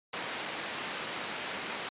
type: band-pass noise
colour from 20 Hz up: white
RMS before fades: -38 dBFS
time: 0.13-1.89 s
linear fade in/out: 5 ms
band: 180 to 2900 Hz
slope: 12 dB/octave
effects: resampled to 8000 Hz